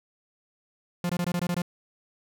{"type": "tone bursts", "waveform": "45% pulse", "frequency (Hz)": 175.5, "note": "F3", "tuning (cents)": 9, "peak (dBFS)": -25, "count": 8, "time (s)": [1.04, 1.619], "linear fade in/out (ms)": 2, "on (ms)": 54, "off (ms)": 21, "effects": []}